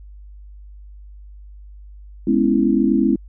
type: chord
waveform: sine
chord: C# minor seventh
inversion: second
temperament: equal with one note detuned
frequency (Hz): 207.7 / 249.4 / 277.2 / 329.6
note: G#3 / B3 / C#4 / E4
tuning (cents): 0 / +17 / 0 / 0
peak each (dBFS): -19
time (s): 2.27-3.16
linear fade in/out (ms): 5
effects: added 50 Hz sine -37 dBFS peak until 3.28 s